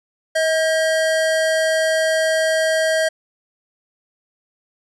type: tone pair together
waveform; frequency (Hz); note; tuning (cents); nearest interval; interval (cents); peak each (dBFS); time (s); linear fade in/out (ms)
square; 638 / 1607.7; D#5 / G6; +43 / +43; octave + major third; 1600; -17 / -24; 0.35-3.09; 10
effects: resampled to 24000 Hz + 9-bit